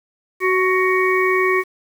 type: harmonic tone with a mistuned harmonic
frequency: 373.2 Hz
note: F#4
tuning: 15 cents sharp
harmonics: 1 / 3 / 5 / 6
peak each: -17 / -21 / -22 / -21 dBFS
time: 0.4-1.64 s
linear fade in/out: 50 ms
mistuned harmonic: 3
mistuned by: -16 cents
effects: 7-bit